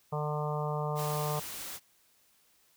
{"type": "harmonic tone", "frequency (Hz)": 150, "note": "D3", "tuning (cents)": 37, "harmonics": [1, 3, 4, 5, 6, 7, 8], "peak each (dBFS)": [-33, -38, -39, -40, -41, -41, -42], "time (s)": [0.12, 1.4], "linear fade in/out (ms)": 10}
{"type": "noise", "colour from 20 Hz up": "white", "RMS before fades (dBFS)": -41, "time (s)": [0.95, 1.8], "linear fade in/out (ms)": 50}
{"effects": ["white hiss -67 dBFS RMS until 2.76 s"]}